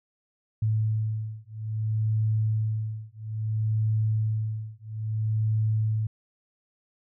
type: beating tone pair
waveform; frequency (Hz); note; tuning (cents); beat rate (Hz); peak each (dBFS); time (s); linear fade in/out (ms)
sine; 108.8 / 109.4; A2 / A2; -19 / -9; 0.6; -27; 0.62-6.07; 5
effects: none